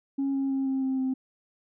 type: tone with pitch steps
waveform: sine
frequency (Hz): 274.6 / 271.9 / 269.3 / 266.6 / 264 / 261.4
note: C#4 / C#4 / C#4 / C4 / C4 / C4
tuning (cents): -16 / -33 / -50 / +33 / +16 / -1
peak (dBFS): -23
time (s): 0.18-1.14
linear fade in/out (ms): 10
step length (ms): 160
effects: tanh soft clip ceiling -22 dBFS